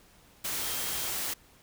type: tone in noise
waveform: sine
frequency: 3214 Hz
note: G7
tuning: 43 cents sharp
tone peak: -44 dBFS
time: 0.61-1.09 s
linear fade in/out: 10 ms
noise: white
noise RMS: -33 dBFS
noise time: 0.44-1.34 s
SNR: -14 dB
effects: pink hiss -59 dBFS RMS until 1.62 s